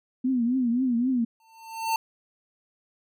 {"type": "tone with vibrato", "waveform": "sine", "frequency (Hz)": 246.9, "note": "B3", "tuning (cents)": 0, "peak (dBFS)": -21, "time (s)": [0.24, 1.25], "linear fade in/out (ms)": 10, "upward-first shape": "triangle", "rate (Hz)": 3.8, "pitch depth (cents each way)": 140}
{"type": "tone with exponential growth", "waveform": "square", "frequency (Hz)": 899, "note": "A5", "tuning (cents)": 37, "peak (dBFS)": -21, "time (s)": [1.4, 1.96], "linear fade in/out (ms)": 2, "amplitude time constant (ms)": 120}
{"effects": []}